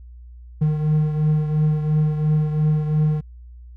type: beating tone pair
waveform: triangle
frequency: 152.5 / 155.4 Hz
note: D#3 / D#3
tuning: -34 / -2 cents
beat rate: 2.9 Hz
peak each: -15 / -23 dBFS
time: 0.61-3.21 s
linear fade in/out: 10 ms
effects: added 60 Hz sine -38 dBFS peak until 3.76 s